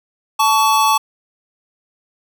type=tone pair together; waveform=square; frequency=875 / 1127 Hz; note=A5 / C#6; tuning=-10 / +28 cents; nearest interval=major third; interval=438 cents; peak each=-15 dBFS; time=0.39-0.98 s; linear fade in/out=10 ms; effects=none